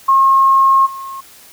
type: tone with level steps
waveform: sine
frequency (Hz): 1078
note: C#6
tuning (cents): -49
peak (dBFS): -7 / -25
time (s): 0.08-1.21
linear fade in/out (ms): 10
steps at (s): 0.85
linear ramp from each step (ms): 20
effects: white hiss -42 dBFS RMS until 1.52 s